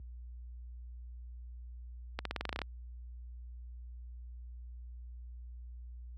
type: accelerating click train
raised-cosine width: 0.3 ms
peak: -19 dBFS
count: 11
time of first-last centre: 2.19-2.617 s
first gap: 63 ms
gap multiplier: 0.91
effects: added 60 Hz sine -35 dBFS peak until 6.17 s + high-pass 100 Hz 12 dB/octave